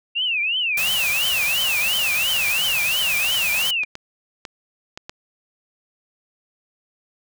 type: tone with vibrato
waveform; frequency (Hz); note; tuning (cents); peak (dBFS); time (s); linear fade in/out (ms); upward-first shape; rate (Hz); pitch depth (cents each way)
sine; 2694; E7; +37; -19; 0.15-3.85; 20; triangle; 2.9; 260
type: band-stop noise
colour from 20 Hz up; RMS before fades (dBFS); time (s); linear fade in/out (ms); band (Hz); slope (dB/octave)
white; -26; 0.77-3.71; 5; 210 to 480; 96
type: clicks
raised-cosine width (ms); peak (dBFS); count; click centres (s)
0.2; -16; 11; 2.365 / 2.483 / 2.588 / 2.698 / 3.247 / 3.345 / 3.835 / 3.954 / 4.452 / 4.975 / 5.095
effects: none